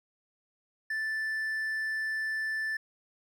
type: tone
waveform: triangle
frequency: 1760 Hz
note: A6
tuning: in tune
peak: -28 dBFS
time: 0.9-2.77 s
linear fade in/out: 5 ms
effects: none